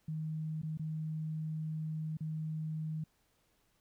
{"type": "tone with dropouts", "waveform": "sine", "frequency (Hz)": 156.7, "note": "D#3", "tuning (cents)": 13, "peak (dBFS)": -35, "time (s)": [0.08, 3.04], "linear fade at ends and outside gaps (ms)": 5, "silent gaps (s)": [[0.618, 0.631], [0.774, 0.794], [2.171, 2.206]], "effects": ["pink hiss -74 dBFS RMS until 3.8 s"]}